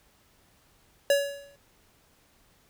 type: tone with exponential decay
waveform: square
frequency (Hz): 564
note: C#5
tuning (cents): +30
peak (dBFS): -18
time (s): 1.1-1.56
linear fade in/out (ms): 2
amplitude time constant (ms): 100
effects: pink hiss -63 dBFS RMS until 2.69 s

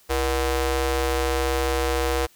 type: ring-modulated tone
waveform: sawtooth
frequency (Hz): 269.8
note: C#4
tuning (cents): -47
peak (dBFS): -14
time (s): 0.09-2.27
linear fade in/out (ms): 20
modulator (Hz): 207
effects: white hiss -56 dBFS RMS until 2.35 s

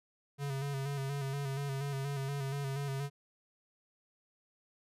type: tone with vibrato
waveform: square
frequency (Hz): 138.59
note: C#3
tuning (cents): 0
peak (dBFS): -35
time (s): 0.38-3.1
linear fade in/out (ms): 50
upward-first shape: square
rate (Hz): 4.2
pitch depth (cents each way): 38
effects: resampled to 32000 Hz

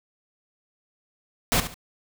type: noise with echo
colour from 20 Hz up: pink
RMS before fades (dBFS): -21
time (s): 1.52-1.6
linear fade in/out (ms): 0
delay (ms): 71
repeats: 2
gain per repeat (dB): -11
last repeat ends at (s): 1.742
effects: none

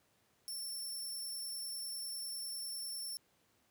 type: tone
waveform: 20% pulse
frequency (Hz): 5410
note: E8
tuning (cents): +44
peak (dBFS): -35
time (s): 0.48-3.17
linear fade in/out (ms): 0
effects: pink hiss -73 dBFS RMS until 3.7 s + high-pass 100 Hz 12 dB/octave

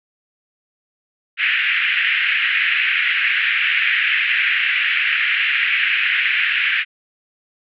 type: band-pass noise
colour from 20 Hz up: white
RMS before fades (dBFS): -18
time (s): 1.37-6.85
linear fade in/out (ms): 50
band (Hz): 1600 to 2800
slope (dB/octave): 48
effects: none

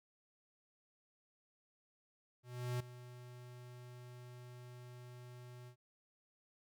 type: tone with ADSR envelope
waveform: square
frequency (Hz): 123.47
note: B2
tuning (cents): 0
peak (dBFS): -36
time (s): 2.43-5.76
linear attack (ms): 370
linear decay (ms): 7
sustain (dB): -16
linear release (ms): 86
effects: none

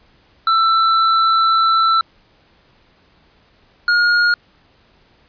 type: tone pair in turn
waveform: square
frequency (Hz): 1332 / 1428.4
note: E6 / F6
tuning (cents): +18 / +39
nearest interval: minor second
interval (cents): 121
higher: second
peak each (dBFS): -12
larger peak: neither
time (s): 0.47-2.01 / 3.88-4.34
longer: first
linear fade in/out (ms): 2
effects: pink hiss -54 dBFS RMS until 5.28 s + resampled to 11025 Hz

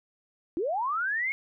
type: linear sweep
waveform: sine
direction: up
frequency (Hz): 303.1 to 2200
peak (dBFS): -26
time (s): 0.57-1.32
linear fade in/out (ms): 0
effects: none

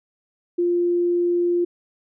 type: tone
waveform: sine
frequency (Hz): 349.2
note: F4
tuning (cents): 0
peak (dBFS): -17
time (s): 0.58-1.65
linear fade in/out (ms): 10
effects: none

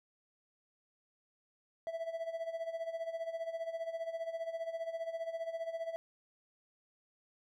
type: tone with tremolo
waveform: triangle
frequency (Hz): 660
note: E5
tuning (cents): +2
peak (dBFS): -32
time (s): 1.87-5.96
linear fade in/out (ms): 0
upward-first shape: sine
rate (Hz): 15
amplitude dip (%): 75
effects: none

